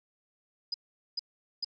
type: tone bursts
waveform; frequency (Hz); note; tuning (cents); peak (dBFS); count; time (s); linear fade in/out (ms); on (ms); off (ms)
sine; 4969; D#8; -3; -29; 3; 0.72-1.646; 5; 22; 430
effects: none